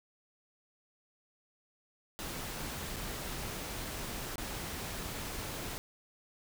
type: noise with dropouts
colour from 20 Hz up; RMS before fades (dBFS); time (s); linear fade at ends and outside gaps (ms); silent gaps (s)
pink; -40; 2.19-5.78; 0; 2.961-2.966 / 4.357-4.381
effects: none